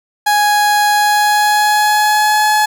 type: tone with pitch glide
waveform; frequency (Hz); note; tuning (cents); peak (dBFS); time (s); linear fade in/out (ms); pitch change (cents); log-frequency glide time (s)
30% pulse; 831 to 849.9; G#5 to G#5; +1 to +40; -7; 0.26-2.66; 10; +39; 0.9-2.44
effects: none